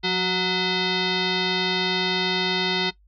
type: tone with frequency modulation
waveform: sine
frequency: 2025 Hz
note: B6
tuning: 43 cents sharp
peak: -20 dBFS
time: 0.03-2.91 s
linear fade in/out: 20 ms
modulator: 551 Hz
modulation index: 4.4
effects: noise-tail reverb RT60 0.1 s tail -18 dB re dry + added 50 Hz sine -54 dBFS peak until 3.07 s